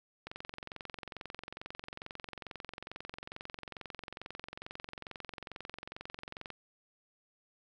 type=click train; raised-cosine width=0.3 ms; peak=-26 dBFS; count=140; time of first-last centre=0.27-6.503 s; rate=22.3 Hz; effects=none